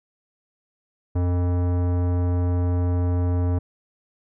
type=tone with tanh clipping; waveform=sine; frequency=88.7 Hz; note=F2; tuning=27 cents sharp; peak=-21 dBFS; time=1.15-3.59 s; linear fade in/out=10 ms; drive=18 dB; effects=none